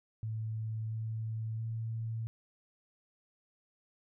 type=tone with pitch steps; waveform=sine; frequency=110.3 / 111.1 / 112.9 Hz; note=A2 / A2 / A2; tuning=+5 / +17 / +45 cents; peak=-34 dBFS; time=0.23-2.27 s; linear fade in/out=0 ms; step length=680 ms; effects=none